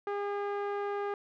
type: tone with low-pass filter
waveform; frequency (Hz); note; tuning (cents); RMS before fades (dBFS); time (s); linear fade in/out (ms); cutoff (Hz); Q
sawtooth; 405.9; G#4; -40; -34; 0.07-1.14; 2; 1400; 1.1
effects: none